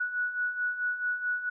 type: beating tone pair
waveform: sine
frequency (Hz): 1468 / 1472.6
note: F#6 / F#6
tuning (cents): -14 / -9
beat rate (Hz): 4.6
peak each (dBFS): -35 / -29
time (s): 0-1.5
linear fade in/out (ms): 10
effects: none

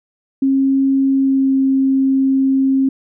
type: tone with pitch glide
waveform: sine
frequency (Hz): 270.1 to 267.9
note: C#4 to C4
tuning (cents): -45 to +41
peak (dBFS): -11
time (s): 0.42-2.89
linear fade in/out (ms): 5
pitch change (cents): -14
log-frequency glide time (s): 1.12-1.55
effects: none

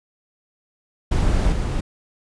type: noise with level steps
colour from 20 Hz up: brown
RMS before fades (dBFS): -18 / -22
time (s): 1.11-1.81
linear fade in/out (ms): 10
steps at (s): 1.52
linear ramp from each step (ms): 5
effects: resampled to 22050 Hz

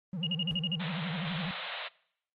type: tone with vibrato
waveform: triangle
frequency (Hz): 170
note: F3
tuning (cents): -46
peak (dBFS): -31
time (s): 0.13-1.51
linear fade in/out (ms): 2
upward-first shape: triangle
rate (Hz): 12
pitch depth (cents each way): 250
type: tone bursts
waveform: sine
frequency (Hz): 2859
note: F7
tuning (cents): +40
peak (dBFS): -29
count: 7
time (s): 0.23-0.754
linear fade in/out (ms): 2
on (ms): 38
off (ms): 43
type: noise with exponential decay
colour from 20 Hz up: brown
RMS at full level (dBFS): -40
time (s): 0.51-0.63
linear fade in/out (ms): 0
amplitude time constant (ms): 26
type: band-pass noise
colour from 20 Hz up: white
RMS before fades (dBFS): -39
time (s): 0.79-1.89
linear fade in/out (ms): 20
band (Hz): 490 to 3900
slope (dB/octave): 96
effects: noise-tail reverb RT60 0.7 s tail -23 dB re dry + Opus 32 kbps

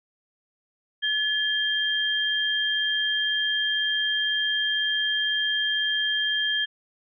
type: tone pair together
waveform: sine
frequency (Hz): 1717 / 3191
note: A6 / G7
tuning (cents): -43 / +30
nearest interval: major seventh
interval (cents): 1073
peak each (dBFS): -26 / -24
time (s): 1.02-6.66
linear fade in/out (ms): 20
effects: none

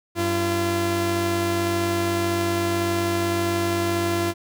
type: tone pair together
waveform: sawtooth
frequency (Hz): 95.72 / 341.1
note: G2 / F4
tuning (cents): -41 / -41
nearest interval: octave + minor seventh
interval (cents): 2200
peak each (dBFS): -23 / -18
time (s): 0.15-4.34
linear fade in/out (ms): 50
effects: none

